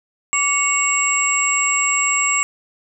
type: tone cluster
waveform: sine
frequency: 1152 / 2208 / 2761 / 7530 / 7870 Hz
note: D6 / C#7 / F7 / A#8 / B8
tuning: -34 / -7 / -20 / +16 / -7 cents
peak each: -22 / -20 / -26 / -20 / -25 dBFS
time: 0.33-2.43 s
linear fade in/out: 0 ms
effects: none